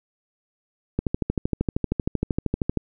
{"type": "click train", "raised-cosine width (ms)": 3, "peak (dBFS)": -9, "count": 24, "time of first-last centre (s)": [0.99, 2.773], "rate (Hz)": 12.9, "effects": []}